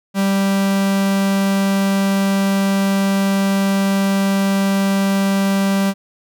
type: tone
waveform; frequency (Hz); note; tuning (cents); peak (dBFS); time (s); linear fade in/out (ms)
45% pulse; 195.9; G3; -1; -14; 0.14-5.94; 50
effects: none